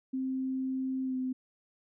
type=tone with pitch glide; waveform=sine; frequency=262.1 to 257.4 Hz; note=C4 to C4; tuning=+3 to -28 cents; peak=-30 dBFS; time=0.13-1.33 s; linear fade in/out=10 ms; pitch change=-31 cents; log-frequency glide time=1.04-1.16 s; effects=none